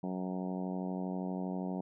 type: harmonic tone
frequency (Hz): 92.5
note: F#2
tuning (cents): 0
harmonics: 2 / 3 / 4 / 5 / 6 / 7 / 8 / 9 / 10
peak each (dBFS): -36 / -41 / -45 / -48 / -49 / -47 / -48 / -52 / -52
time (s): 0.03-1.81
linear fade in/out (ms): 5
effects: none